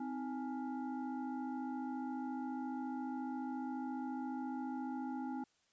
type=tone with frequency modulation; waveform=sine; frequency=258.3 Hz; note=C4; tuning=22 cents flat; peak=-38 dBFS; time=0-5.44 s; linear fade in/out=5 ms; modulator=571 Hz; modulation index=0.98; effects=white hiss -75 dBFS RMS until 5.72 s + resampled to 16000 Hz